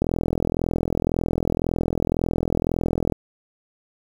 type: click train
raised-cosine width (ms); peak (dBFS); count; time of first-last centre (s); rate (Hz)
2; -8; 131; 0.02-3.123; 41.9
effects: 7-bit